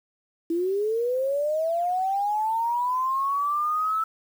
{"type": "linear sweep", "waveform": "sine", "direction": "up", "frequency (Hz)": [326.4, 1318.5], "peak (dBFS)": -22, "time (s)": [0.5, 4.04], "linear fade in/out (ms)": 5, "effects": ["8-bit"]}